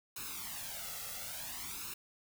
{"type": "noise with flanger", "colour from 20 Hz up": "white", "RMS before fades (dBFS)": -43, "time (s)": [0.16, 1.94], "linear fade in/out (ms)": 5, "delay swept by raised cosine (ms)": [0.75, 1.52], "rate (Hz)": 0.57, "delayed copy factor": 0.8, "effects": []}